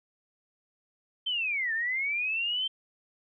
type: linear two-way sweep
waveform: sine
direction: down then up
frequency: 3136 to 1753 to 3136 Hz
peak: -27 dBFS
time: 1.26-2.68 s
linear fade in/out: 10 ms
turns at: 1.73 s
effects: none